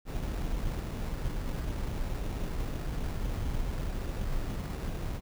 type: noise with sample-and-hold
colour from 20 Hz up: brown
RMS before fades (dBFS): -33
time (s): 0.05-5.21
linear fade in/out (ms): 50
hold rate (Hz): 3150
effects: none